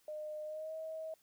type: tone with pitch glide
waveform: sine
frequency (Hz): 610 to 637.4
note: D#5 to D#5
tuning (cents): -34 to +42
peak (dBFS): -40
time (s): 0.08-1.14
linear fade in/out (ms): 2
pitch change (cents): +76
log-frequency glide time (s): 0.44-0.75
effects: white hiss -71 dBFS RMS until 1.22 s